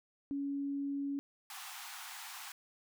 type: tone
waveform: sine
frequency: 280.4 Hz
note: C#4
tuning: 20 cents sharp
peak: -34 dBFS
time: 0.31-1.19 s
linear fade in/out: 0 ms
type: high-pass noise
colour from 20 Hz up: pink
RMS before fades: -47 dBFS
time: 1.5-2.52 s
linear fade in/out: 2 ms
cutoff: 750 Hz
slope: 96 dB/octave
effects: none